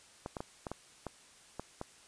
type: clicks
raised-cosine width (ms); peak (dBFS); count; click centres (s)
1; -24; 8; 0.261 / 0.368 / 0.405 / 0.668 / 0.716 / 1.067 / 1.596 / 1.814
effects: white hiss -59 dBFS RMS until 2.07 s + resampled to 22050 Hz